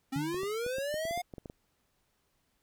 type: linear sweep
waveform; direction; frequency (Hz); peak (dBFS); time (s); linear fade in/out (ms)
square; up; 259.7 to 721; -33; 0.12-1.22; 10
type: tone with exponential decay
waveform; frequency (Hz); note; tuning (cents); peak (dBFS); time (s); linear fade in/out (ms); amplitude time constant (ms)
sine; 151.3; D#3; -48; -30; 0.16-0.57; 0; 87
type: clicks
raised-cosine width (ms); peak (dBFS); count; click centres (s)
2; -30; 12; 0.345 / 0.433 / 0.664 / 0.784 / 0.942 / 1.053 / 1.11 / 1.176 / 1.338 / 1.382 / 1.458 / 1.499
effects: pink hiss -75 dBFS RMS until 2.62 s